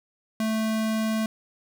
square tone, 219.9 Hz, A3, 1 cent flat, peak -24 dBFS, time 0.4-1.26 s, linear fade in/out 2 ms, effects none

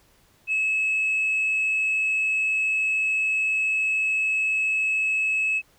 sine tone, 2587 Hz, E7, 33 cents flat, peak -19 dBFS, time 0.47-5.62 s, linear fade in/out 50 ms, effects tanh soft clip ceiling -18 dBFS + pink hiss -60 dBFS RMS until 5.78 s

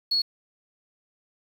triangle tone, 4351 Hz, C#8, 33 cents flat, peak -17 dBFS, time 0.11-0.22 s, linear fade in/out 10 ms, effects tanh soft clip ceiling -19 dBFS + 8-bit

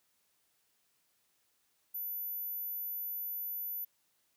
sine tone, 14000 Hz, A9, 10 cents flat, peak -36 dBFS, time 1.94-3.85 s, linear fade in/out 10 ms, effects white hiss -75 dBFS RMS until 4.36 s + high-pass 60 Hz 12 dB/octave

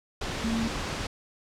sine tone in noise, 227.2 Hz, A#3, 44 cents flat, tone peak -26 dBFS, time 0.44-0.68 s, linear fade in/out 5 ms, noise pink, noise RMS -32 dBFS, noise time 0.21-1.07 s, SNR +3 dB, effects low-pass 6000 Hz 12 dB/octave

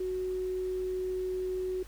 triangle tone with tanh clipping, 370 Hz, F#4, in tune, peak -30 dBFS, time 0-1.83 s, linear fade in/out 5 ms, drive 3 dB, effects added 50 Hz sine -46 dBFS peak until 1.87 s + pink hiss -55 dBFS RMS until 1.87 s

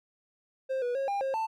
triangle tone with pitch steps, 528 / 487.2 / 544 / 802 / 536 / 888 Hz, C5 / B4 / C#5 / G5 / C5 / A5, +16 / -24 / -33 / +39 / +42 / +16 cents, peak -26 dBFS, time 0.69-1.47 s, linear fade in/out 20 ms, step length 130 ms, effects none

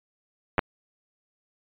clicks, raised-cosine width 0.5 ms, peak -6 dBFS, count 2, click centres 0.582 / 0.592 s, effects resampled to 8000 Hz

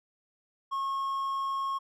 triangle tone, 1088 Hz, C#6, 33 cents flat, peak -27 dBFS, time 0.71-1.79 s, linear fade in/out 20 ms, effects none

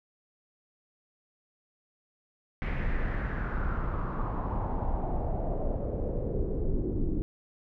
brown noise with low-pass filter sweep, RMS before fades -30 dBFS, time 2.62-7.22 s, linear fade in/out 0 ms, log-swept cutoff 2200 to 320 Hz, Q 3.8, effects none

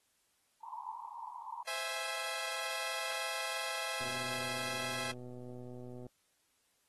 pink band-pass noise, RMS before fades -45 dBFS, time 0.63-1.63 s, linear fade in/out 2 ms, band 890 to 1000 Hz, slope 96 dB/octave
10% pulse chord, C augmented, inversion none, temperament equal, 523.3 / 659.3 / 830.6 Hz, C5 / E5 / G#5, 0 / 0 / 0 cents, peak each -35 / -31 / -33 dBFS, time 1.67-5.12 s, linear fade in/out 10 ms
click train, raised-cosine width 2 ms, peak -36 dBFS, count 256, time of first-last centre 4.01-6.066 s, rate 124 Hz
effects white hiss -75 dBFS RMS until 6.88 s + AAC 32 kbps

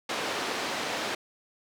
pink band-pass noise, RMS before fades -32 dBFS, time 0.09-1.15 s, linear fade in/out 5 ms, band 360 to 5000 Hz, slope 12 dB/octave, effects none

